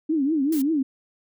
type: tone with vibrato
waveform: sine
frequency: 294.7 Hz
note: D4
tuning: 6 cents sharp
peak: -19 dBFS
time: 0.09-0.83 s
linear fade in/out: 10 ms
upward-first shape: triangle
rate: 5.2 Hz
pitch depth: 220 cents each way
type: noise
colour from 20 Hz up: blue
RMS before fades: -35 dBFS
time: 0.52-0.62 s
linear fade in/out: 5 ms
effects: none